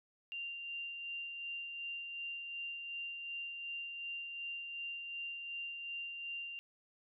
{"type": "tone with tremolo", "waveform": "sine", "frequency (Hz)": 2781, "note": "F7", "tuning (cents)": -8, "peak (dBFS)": -39, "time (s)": [0.32, 6.59], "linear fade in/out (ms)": 0, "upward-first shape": "sine", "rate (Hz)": 2.7, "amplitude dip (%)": 35, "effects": []}